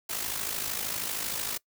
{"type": "noise with amplitude modulation", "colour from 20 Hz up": "white", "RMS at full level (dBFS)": -30, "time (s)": [0.09, 1.58], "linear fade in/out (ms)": 10, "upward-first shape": "sine", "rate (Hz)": 53, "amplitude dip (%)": 60, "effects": ["noise-tail reverb RT60 0.1 s tail -23 dB re dry"]}